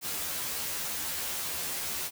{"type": "noise with comb filter", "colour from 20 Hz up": "white", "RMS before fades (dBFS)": -34, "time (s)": [0.01, 2.11], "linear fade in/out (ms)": 50, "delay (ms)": 13, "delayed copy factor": 0.95, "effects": []}